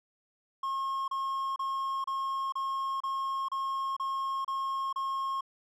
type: tone bursts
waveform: triangle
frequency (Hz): 1079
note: C#6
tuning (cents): -47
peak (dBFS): -28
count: 10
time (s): 0.63-5.409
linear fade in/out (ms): 5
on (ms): 450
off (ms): 31
effects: none